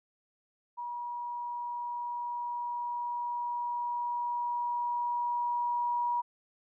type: tone with level ramp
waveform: sine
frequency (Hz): 961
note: B5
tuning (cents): -48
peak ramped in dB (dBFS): -35 to -27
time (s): 0.77-6.22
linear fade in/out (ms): 20
effects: none